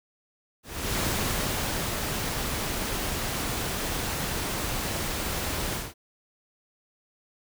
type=noise with ADSR envelope; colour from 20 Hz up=pink; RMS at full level=-27 dBFS; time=0.63-5.94 s; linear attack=340 ms; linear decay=1000 ms; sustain=-3 dB; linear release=200 ms; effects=none